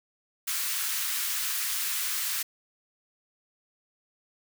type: high-pass noise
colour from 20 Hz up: white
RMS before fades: -30 dBFS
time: 0.47-2.43 s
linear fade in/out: 10 ms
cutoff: 1200 Hz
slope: 24 dB/octave
effects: none